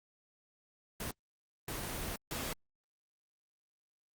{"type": "noise bursts at uneven times", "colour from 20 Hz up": "pink", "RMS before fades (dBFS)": -39, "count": 3, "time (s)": [[1, 1.11], [1.68, 2.16], [2.31, 2.53]], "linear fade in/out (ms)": 2, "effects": ["Opus 24 kbps"]}